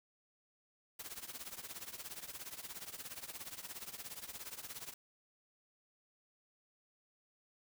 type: noise with tremolo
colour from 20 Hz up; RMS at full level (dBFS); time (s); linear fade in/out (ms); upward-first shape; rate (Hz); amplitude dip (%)
white; -44; 0.99-4.94; 5; triangle; 17; 90
effects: none